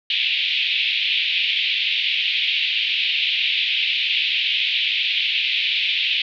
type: band-pass noise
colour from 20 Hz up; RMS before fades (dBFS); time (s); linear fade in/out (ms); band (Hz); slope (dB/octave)
pink; -21; 0.1-6.22; 2; 2400 to 3700; 48
effects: none